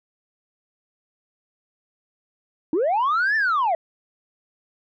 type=linear two-way sweep; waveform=sine; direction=up then down; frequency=288.1 to 1801 to 628 Hz; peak=-16 dBFS; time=2.73-3.75 s; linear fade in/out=2 ms; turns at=3.36 s; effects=tanh soft clip ceiling -16 dBFS